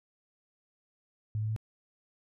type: tone with pitch steps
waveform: sine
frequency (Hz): 107.2 / 108.45 / 109.71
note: A2 / A2 / A2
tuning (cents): -45 / -25 / -5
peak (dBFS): -29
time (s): 1.35-1.563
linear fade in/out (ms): 0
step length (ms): 71
effects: none